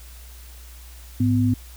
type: tone pair together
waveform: sine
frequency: 105.45 / 250.8 Hz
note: G#2 / B3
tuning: +27 / +27 cents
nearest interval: octave + minor third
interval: 1500 cents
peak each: -19 dBFS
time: 1.2-1.54 s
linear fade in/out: 5 ms
effects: added 60 Hz sine -40 dBFS peak until 1.76 s + white hiss -48 dBFS RMS until 1.76 s